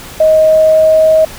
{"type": "tone with pitch glide", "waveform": "sine", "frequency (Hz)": [628, 633.1], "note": ["D#5", "D#5"], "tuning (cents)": [16, 30], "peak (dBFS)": -4, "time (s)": [0.2, 1.25], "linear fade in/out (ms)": 5, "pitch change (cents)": 14, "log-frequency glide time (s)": [0.37, 1.12], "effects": ["pink hiss -30 dBFS RMS until 1.38 s"]}